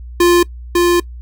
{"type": "tone pair in turn", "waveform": "square", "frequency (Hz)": [349.2, 349.2], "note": ["F4", "F4"], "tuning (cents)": [0, 0], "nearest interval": "unison", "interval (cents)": 0, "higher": "neither", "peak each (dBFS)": [-8, -10], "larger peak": "first", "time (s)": [[0.2, 0.43], [0.75, 1]], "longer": "second", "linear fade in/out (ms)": 5, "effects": ["noise-tail reverb RT60 0.1 s tail -22 dB re dry", "added 60 Hz sine -28 dBFS peak until 1.21 s"]}